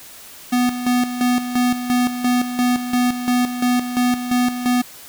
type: tone with tremolo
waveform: square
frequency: 246.9 Hz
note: B3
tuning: in tune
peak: -15 dBFS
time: 0.52-4.82 s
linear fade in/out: 10 ms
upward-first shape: square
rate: 2.9 Hz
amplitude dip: 65%
effects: white hiss -40 dBFS RMS until 5.08 s